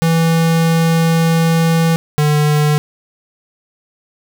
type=tone pair in turn; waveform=square; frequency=164.6 / 149.58 Hz; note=E3 / D3; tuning=-2 / +32 cents; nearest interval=major second; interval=166 cents; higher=first; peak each=-11 dBFS; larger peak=neither; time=0.02-1.96 / 2.18-2.78 s; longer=first; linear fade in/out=0 ms; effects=none